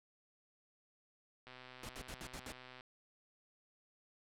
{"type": "click train", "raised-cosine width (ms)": 0.3, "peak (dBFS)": -37, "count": 171, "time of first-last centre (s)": [1.47, 2.809], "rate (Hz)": 127}
{"type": "noise bursts", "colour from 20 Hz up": "pink", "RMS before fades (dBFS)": -47, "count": 6, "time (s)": [1.83, 2.521], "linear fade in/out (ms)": 2, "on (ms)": 61, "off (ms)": 65}
{"effects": ["low-pass 11000 Hz 12 dB/octave"]}